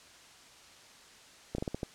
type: slowing click train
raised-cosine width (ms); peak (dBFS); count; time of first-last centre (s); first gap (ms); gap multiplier
2; -20; 6; 1.55-1.832; 33; 1.27
effects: white hiss -55 dBFS RMS until 1.94 s + low-pass 7000 Hz 12 dB/octave